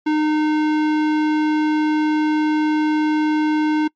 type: tone with tanh clipping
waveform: sine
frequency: 306.1 Hz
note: D#4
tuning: 28 cents flat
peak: -17 dBFS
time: 0.06-3.88 s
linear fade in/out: 10 ms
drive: 18 dB
effects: noise-tail reverb RT60 0.1 s tail -25 dB re dry + MP3 48 kbps